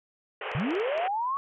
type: band-pass noise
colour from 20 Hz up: pink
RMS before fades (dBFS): -35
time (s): 0.41-1.08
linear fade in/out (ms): 5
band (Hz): 390 to 3100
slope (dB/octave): 96
type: clicks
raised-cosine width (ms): 0.2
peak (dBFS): -28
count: 6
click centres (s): 0.516 / 0.599 / 0.707 / 0.752 / 0.799 / 0.978
type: linear sweep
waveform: sine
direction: up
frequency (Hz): 116.54 to 1130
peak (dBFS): -26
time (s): 0.55-1.37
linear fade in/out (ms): 0
effects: none